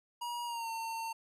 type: tone with pitch glide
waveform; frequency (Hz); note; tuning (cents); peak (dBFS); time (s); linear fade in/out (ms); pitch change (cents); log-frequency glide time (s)
square; 956 to 906.5; A#5 to A#5; +43 to -49; -37; 0.21-1.13; 10; -92; 0.45-0.69
effects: resampled to 32000 Hz